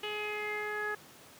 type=tone with low-pass filter sweep; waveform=sawtooth; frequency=420.8 Hz; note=G#4; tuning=23 cents sharp; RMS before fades=-36 dBFS; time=0.03-0.95 s; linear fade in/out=5 ms; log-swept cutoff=2900 to 1600 Hz; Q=6.9; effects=pink hiss -54 dBFS RMS until 1.39 s + high-pass 150 Hz 12 dB/octave